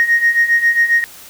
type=beating tone pair; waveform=sine; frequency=1863 / 1870.4 Hz; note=A#6 / A#6; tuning=-2 / +5 cents; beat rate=7.4 Hz; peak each=-15 / -11 dBFS; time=0-1.04 s; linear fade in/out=0 ms; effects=tanh soft clip ceiling -4 dBFS + white hiss -38 dBFS RMS until 1.29 s